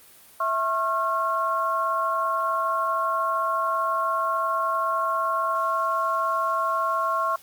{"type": "tone cluster", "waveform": "sine", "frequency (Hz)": [656, 1086, 1373], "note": ["E5", "C#6", "F6"], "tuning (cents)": [-9, -36, -30], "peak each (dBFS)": [-29, -23, -29], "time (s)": [0.4, 7.36], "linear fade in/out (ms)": 5, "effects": ["white hiss -51 dBFS RMS until 7.42 s", "Opus 32 kbps"]}